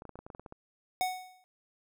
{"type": "clicks", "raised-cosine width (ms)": 1, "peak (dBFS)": -31, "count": 11, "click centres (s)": [0.021, 0.053, 0.093, 0.156, 0.19, 0.265, 0.302, 0.349, 0.396, 0.462, 0.524]}
{"type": "tone with exponential decay", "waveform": "square", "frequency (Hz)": 740, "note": "F#5", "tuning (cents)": 0, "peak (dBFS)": -26, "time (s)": [1.01, 1.44], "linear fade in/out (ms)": 0, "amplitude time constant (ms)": 93}
{"effects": []}